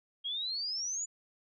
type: exponential sweep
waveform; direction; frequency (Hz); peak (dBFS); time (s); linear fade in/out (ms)
sine; up; 3218 to 7040; -33; 0.24-1.06; 20
effects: none